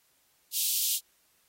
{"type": "high-pass noise", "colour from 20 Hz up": "white", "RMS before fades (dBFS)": -28, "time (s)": [0.52, 1], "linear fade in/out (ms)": 50, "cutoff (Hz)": 2900, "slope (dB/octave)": 48, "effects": ["white hiss -68 dBFS RMS until 1.48 s", "AAC 48 kbps"]}